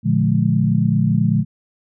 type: chord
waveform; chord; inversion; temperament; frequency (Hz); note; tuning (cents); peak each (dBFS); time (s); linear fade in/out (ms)
sine; Bb dominant seventh; none; equal with one note detuned; 116.54 / 146.83 / 174.61 / 211.9; Bb2 / D3 / F3 / Ab3; 0 / 0 / 0 / +35; -19; 0.03-1.45; 50
effects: none